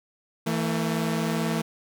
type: tone pair together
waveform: sawtooth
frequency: 163.9 / 224.7 Hz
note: E3 / A3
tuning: -10 / +37 cents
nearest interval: perfect fourth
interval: 547 cents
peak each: -23 dBFS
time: 0.46-1.62 s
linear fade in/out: 10 ms
effects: none